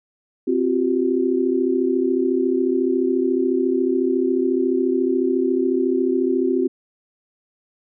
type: chord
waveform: sine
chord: C suspended fourth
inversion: none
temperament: equal with one note detuned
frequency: 261.6 / 349.2 / 383.3 Hz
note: C4 / F4 / G4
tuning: 0 / 0 / -39 cents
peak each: -21 dBFS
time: 0.47-6.68 s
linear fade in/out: 10 ms
effects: none